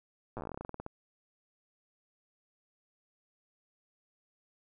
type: slowing click train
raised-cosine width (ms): 1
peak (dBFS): -26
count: 19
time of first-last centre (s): 0.37-0.864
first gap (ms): 8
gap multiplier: 1.13
effects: none